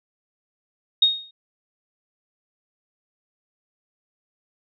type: tone with exponential decay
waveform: sine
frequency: 3725 Hz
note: A#7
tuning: 2 cents flat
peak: -10 dBFS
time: 1.02-1.31 s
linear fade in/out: 5 ms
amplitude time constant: 63 ms
effects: none